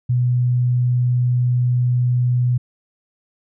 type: tone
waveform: sine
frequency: 123.6 Hz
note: B2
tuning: 2 cents sharp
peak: -14 dBFS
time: 0.09-2.58 s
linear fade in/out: 10 ms
effects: none